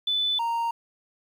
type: tone pair in turn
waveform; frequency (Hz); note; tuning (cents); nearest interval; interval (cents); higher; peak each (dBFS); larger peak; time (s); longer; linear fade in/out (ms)
sine / triangle; 3497 / 928.5; A7 / A#5; -11 / -7; octave + major seventh; 2296; first; -22; neither; 0.07-0.39 / 0.39-0.71; neither; 5
effects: 9-bit